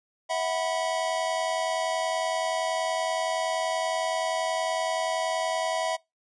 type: chord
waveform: square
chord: E suspended second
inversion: none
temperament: equal with one note detuned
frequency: 649.4 / 740 / 987.8 Hz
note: E5 / F#5 / B5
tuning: -26 / 0 / 0 cents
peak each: -29 / -32 / -33 dBFS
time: 0.29-5.97 s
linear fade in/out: 20 ms
effects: noise-tail reverb RT60 0.2 s tail -24 dB re dry + resampled to 22050 Hz